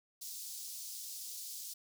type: high-pass noise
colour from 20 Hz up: pink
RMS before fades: -45 dBFS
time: 0.21-1.74 s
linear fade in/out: 10 ms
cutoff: 4700 Hz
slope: 24 dB/octave
effects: none